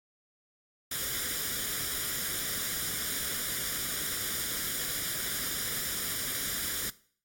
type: noise with comb filter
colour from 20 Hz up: white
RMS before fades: -33 dBFS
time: 0.91-6.9 s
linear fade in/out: 5 ms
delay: 0.57 ms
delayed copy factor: +0.7
effects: noise-tail reverb RT60 0.5 s tail -19 dB re dry + AAC 64 kbps